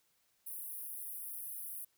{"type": "high-pass noise", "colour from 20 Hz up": "pink", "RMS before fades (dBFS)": -44, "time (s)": [0.46, 1.85], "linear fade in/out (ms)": 10, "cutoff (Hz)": 9800, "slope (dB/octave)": 96, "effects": ["white hiss -75 dBFS RMS until 1.97 s"]}